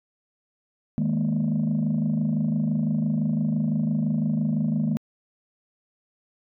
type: chord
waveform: sine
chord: D# suspended fourth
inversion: none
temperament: just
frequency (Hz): 155.56 / 207.4 / 233.3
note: D#3 / G#3 / A#3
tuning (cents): 0 / -2 / +2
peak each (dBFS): -24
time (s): 0.98-4.97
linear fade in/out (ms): 0
effects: tanh soft clip ceiling -17 dBFS